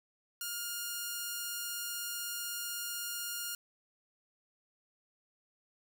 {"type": "tone", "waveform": "5% pulse", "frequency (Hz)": 1416, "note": "F6", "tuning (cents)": 23, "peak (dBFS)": -25, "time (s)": [0.41, 3.55], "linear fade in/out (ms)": 2, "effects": []}